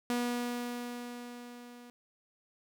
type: tone with level ramp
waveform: sawtooth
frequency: 242.3 Hz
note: B3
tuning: 33 cents flat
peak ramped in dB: -25 to -46 dBFS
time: 0.1-1.9 s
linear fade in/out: 0 ms
effects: none